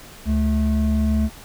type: tone pair together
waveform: triangle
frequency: 72.4 / 217 Hz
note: D2 / A3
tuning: -24 / -24 cents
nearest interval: octave + perfect fifth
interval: 1900 cents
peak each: -17 dBFS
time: 0.25-1.3 s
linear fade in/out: 50 ms
effects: pink hiss -42 dBFS RMS until 1.44 s